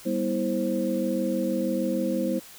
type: tone cluster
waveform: sine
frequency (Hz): 197.1 / 243.4 / 324.9 / 527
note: G3 / B3 / E4 / C5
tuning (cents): +10 / -25 / -25 / +12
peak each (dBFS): -29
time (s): 0.05-2.4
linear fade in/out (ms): 20
effects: white hiss -47 dBFS RMS until 2.58 s